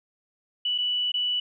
sine tone with dropouts, 2960 Hz, F#7, in tune, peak -23 dBFS, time 0.65-1.4 s, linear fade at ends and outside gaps 5 ms, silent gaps 0.78-0.784 / 1.119-1.14 s, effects none

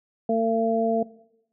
harmonic tone, 226.2 Hz, A3, 48 cents sharp, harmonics 1 / 2 / 3, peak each -24 / -24 / -24 dBFS, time 0.29-1.03 s, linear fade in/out 5 ms, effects noise-tail reverb RT60 0.8 s tail -19 dB re dry

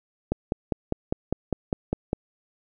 click train, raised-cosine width 2 ms, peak -10 dBFS, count 10, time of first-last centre 0.32-2.131 s, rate 4.97 Hz, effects none

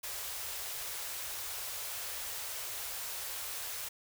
white band-stop noise, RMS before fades -40 dBFS, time 0.03-3.89 s, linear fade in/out 10 ms, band 110 to 440 Hz, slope 24 dB/octave, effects none

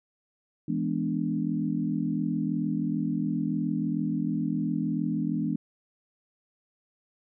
sine chord, E dominant seventh, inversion none, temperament equal, 164.81 / 207.7 / 246.9 / 293.7 Hz, E3 / G#3 / B3 / D4, 0 / 0 / 0 / 0 cents, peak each -31 dBFS, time 0.68-5.56 s, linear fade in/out 5 ms, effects none

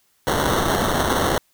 white noise with sample-and-hold, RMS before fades -20 dBFS, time 0.27-1.38 s, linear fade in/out 0 ms, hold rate 2450 Hz, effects white hiss -63 dBFS RMS until 1.53 s

